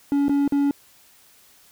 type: tone with dropouts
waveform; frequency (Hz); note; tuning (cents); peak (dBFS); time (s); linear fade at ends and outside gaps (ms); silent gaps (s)
triangle; 282.9; C#4; +35; -15; 0.12-0.71; 1; 0.283-0.294 / 0.478-0.522
effects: white hiss -54 dBFS RMS until 1.71 s